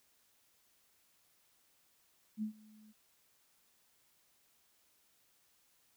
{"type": "tone with ADSR envelope", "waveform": "sine", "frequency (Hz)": 215.1, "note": "A3", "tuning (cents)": -39, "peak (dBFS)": -33, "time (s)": [2.37, 2.93], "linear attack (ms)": 54, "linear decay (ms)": 100, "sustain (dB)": -24, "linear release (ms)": 24, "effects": ["white hiss -72 dBFS RMS until 5.96 s"]}